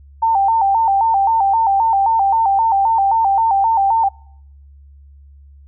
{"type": "tone with vibrato", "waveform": "sine", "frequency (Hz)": 843, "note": "G#5", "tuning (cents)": 26, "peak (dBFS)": -11, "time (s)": [0.22, 4.09], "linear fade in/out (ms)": 10, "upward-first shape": "square", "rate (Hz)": 3.8, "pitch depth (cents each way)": 120, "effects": ["noise-tail reverb RT60 0.7 s tail -26 dB re dry", "added 70 Hz sine -40 dBFS peak until 5.67 s"]}